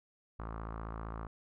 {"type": "tone with low-pass filter", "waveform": "sawtooth", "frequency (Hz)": 55.3, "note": "A1", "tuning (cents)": 9, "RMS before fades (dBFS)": -42, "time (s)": [0.39, 1.27], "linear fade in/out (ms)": 5, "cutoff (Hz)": 1200, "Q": 4, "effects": []}